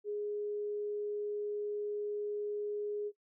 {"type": "tone", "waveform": "sine", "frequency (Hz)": 415.3, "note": "G#4", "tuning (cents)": 0, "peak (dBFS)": -34, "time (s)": [0.04, 3.12], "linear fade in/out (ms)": 50, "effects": ["noise-tail reverb RT60 0.1 s tail -20 dB re dry"]}